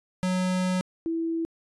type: tone pair in turn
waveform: square / sine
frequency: 184 / 329.4 Hz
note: F#3 / E4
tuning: -9 / -1 cents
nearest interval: minor seventh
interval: 1008 cents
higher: second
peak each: -24 / -25 dBFS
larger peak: first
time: 0.23-0.81 / 1.06-1.45 s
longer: first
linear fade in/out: 0 ms
effects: resampled to 24000 Hz